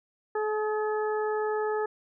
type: harmonic tone with a mistuned harmonic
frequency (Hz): 428.1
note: A4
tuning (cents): -47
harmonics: 1 / 2 / 3 / 4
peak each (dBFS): -27 / -33 / -37 / -39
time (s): 0.35-1.86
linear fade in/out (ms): 5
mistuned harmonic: 3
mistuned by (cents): -18
effects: none